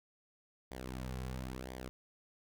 sawtooth tone with flanger, 63.9 Hz, C2, 40 cents flat, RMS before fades -43 dBFS, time 0.71-1.89 s, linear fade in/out 0 ms, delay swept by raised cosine 0.73 to 3.33 ms, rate 0.98 Hz, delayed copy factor -0.7, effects none

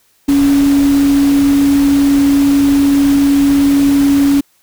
sine tone in noise, 280.6 Hz, C#4, 21 cents sharp, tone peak -7 dBFS, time 0.28-4.41 s, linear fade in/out 10 ms, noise pink, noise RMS -24 dBFS, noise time 0.28-4.41 s, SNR +14 dB, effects white hiss -55 dBFS RMS until 4.62 s

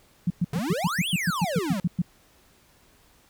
sine tone bursts, 174.61 Hz, F3, in tune, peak -19 dBFS, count 13, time 0.27-2.019 s, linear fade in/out 5 ms, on 33 ms, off 110 ms
square exponential two-way sweep, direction up then down, 133.8 to 3520 to 175.9 Hz, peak -27 dBFS, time 0.53-1.8 s, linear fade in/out 2 ms, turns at 1.09 s
effects pink hiss -59 dBFS RMS until 3.29 s

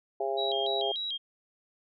harmonic tone, 135.4 Hz, C#3, 40 cents flat, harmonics 3 / 4 / 5 / 6, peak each -32 / -36 / -32 / -36 dBFS, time 0.2-0.92 s, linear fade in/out 5 ms
sine tone with vibrato, 3530 Hz, A7, 5 cents sharp, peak -31 dBFS, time 0.37-1.18 s, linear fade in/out 20 ms, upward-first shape square, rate 3.4 Hz, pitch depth 160 cents each way
effects none

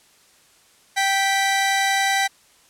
sawtooth tone pair together, 781 / 1968 Hz, G5 / B6, -7 / -7 cents, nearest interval octave + major third, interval 1600 cents, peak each -16 / -18 dBFS, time 0.96-2.28 s, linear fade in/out 20 ms, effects white hiss -55 dBFS RMS until 2.69 s + low-pass 10000 Hz 12 dB/octave

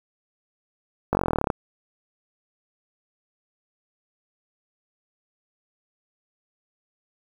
slowing click train, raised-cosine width 1 ms, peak -7 dBFS, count 16, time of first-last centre 1.13-1.502 s, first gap 20 ms, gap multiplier 1.03, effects 7-bit

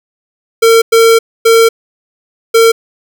square tone bursts at uneven times, 455.4 Hz, A#4, 40 cents flat, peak -4 dBFS, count 4, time 0.62-0.82 / 0.92-1.19 / 1.45-1.69 / 2.54-2.72 s, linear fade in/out 10 ms, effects none

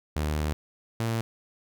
sawtooth tone pair in turn, 75.9 / 114.12 Hz, D#2 / A#2, -42 / -36 cents, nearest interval perfect fifth, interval 706 cents, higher second, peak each -22 dBFS, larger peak neither, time 0.16-0.53 / 1-1.21 s, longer first, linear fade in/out 0 ms, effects none

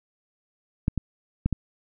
clicks, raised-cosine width 5 ms, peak -9 / -13 / -10 / -12 dBFS, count 4, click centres 0.881 / 0.977 / 1.46 / 1.527 s, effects none

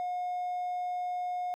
triangle tone, 720 Hz, F#5, 47 cents flat, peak -28 dBFS, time 0-1.54 s, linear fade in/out 0 ms, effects tanh soft clip ceiling -26 dBFS

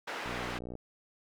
white band-pass noise, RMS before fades -39 dBFS, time 0.07-0.59 s, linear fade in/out 10 ms, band 360 to 1900 Hz, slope 12 dB/octave
click train, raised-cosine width 2 ms, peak -28 dBFS, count 31, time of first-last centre 0.26-0.753 s, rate 60.8 Hz
effects none

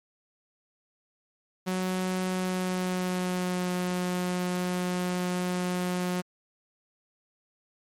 sawtooth tone with pitch glide, 185 to 180.25 Hz, F#3 to F#3, 0 to -45 cents, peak -23 dBFS, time 1.66-6.22 s, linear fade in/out 20 ms, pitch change -45 cents, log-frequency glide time 2.27-3.76 s, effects MP3 64 kbps

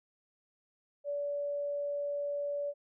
sine tone, 575 Hz, D5, 37 cents flat, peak -32 dBFS, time 1.04-2.74 s, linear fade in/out 50 ms, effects none

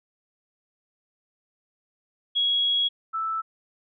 sine tone pair in turn, 3322 / 1318.3 Hz, G#7 / E6, 0 / 0 cents, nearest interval octave + major third, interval 1600 cents, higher first, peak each -20 / -25 dBFS, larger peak first, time 2.35-2.89 / 3.13-3.42 s, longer first, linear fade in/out 20 ms, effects none

